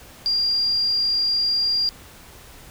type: tone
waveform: sine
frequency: 4787 Hz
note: D8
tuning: 32 cents sharp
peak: -18 dBFS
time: 0.26-1.89 s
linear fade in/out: 0 ms
effects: added 60 Hz sine -52 dBFS peak until 2.7 s + pink hiss -45 dBFS RMS until 2.7 s